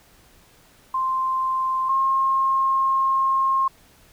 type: tone pair in turn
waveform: sine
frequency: 1046.5 / 1070.3 Hz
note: C6 / C6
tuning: 0 / +39 cents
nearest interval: unison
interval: 39 cents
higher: second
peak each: -20 / -17 dBFS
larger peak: second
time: 0.94-1.89 / 1.89-3.68 s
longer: second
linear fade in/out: 5 ms
effects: pink hiss -54 dBFS RMS until 4.12 s